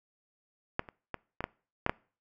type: clicks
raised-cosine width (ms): 0.5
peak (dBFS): -13 / -30 / -20 / -19 / -15 / -12 / -11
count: 7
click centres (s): 0.794 / 0.888 / 1.143 / 1.406 / 1.441 / 1.864 / 1.895
effects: noise-tail reverb RT60 0.4 s tail -24 dB re dry